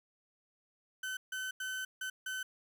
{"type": "tone bursts at uneven times", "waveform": "35% pulse", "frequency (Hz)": 1523, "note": "F#6", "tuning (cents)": 50, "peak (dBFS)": -35, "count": 5, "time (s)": [[1.03, 1.17], [1.32, 1.51], [1.6, 1.85], [2.01, 2.1], [2.26, 2.43]], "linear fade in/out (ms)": 5, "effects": []}